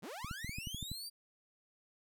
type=linear sweep; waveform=sawtooth; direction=up; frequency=121.5 to 4785 Hz; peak=-40 dBFS; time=0.02-1.1 s; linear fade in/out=20 ms
type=clicks; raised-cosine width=5 ms; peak=-30 dBFS; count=9; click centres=0.246 / 0.312 / 0.446 / 0.494 / 0.585 / 0.672 / 0.746 / 0.827 / 0.916 s
effects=none